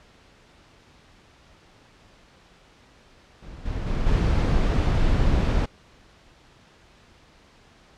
brown noise with level steps, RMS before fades -39 / -29 / -25 / -20 dBFS, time 3.42-5.66 s, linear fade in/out 10 ms, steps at 3.65 / 3.86 / 4.06 s, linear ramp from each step 10 ms, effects pink hiss -54 dBFS RMS until 7.97 s + low-pass 5000 Hz 12 dB/octave

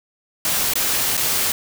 white noise with dropouts, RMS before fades -20 dBFS, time 0.45-1.52 s, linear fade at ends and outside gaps 1 ms, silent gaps 0.736-0.755 / 1.169-1.176 s, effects none

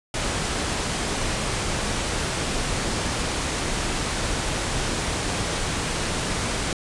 pink low-pass noise, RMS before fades -26 dBFS, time 0.14-6.73 s, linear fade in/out 2 ms, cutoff 10000 Hz, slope 48 dB/octave, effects resampled to 24000 Hz

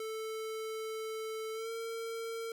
square tone with pitch glide, 440 to 455.8 Hz, A4 to A#4, 0 to -39 cents, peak -38 dBFS, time 0-2.52 s, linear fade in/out 2 ms, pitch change +61 cents, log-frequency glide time 1.53-1.7 s, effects none

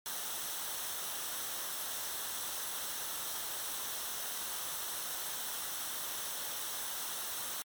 white noise with comb filter, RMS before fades -39 dBFS, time 0.06-7.62 s, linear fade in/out 0 ms, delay 0.42 ms, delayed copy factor -0.55, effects MP3 96 kbps

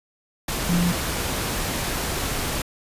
sine tone in noise, 174.61 Hz, F3, in tune, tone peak -18 dBFS, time 0.69-0.92 s, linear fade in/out 5 ms, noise pink, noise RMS -26 dBFS, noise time 0.48-2.62 s, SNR +5 dB, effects resampled to 32000 Hz

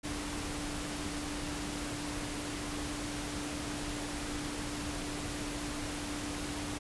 sine tone in noise, 293.7 Hz, D4, in tune, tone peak -40 dBFS, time 0.03-6.79 s, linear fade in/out 20 ms, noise pink, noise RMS -39 dBFS, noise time 0.03-6.79 s, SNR -4 dB, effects resampled to 24000 Hz

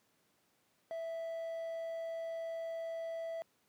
triangle tone with quantisation, 659.3 Hz, E5, in tune, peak -36 dBFS, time 0.91-3.42 s, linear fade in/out 0 ms, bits 11, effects pink hiss -74 dBFS RMS until 3.68 s + high-pass 150 Hz 12 dB/octave

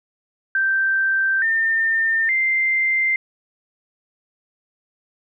sine tone with pitch steps, 1564 / 1807 / 2088 Hz, G6 / A6 / C7, -4 / +46 / -4 cents, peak -16 dBFS, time 0.55-3.16 s, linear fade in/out 2 ms, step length 870 ms, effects none

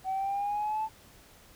sine exponential sweep, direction up, 755 to 882 Hz, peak -27 dBFS, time 0.04-0.89 s, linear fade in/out 50 ms, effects tanh soft clip ceiling -25 dBFS + pink hiss -56 dBFS RMS until 1.55 s

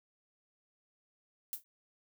violet noise with exponential decay, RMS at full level -34 dBFS, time 1.53-1.64 s, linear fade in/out 0 ms, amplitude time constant 22 ms, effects none

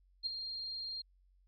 sine tone with ADSR envelope, 4208 Hz, C8, 9 cents sharp, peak -31 dBFS, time 0.23-1.02 s, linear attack 32 ms, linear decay 15 ms, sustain -8 dB, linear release 10 ms, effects added 46 Hz sine -65 dBFS peak until 1.47 s

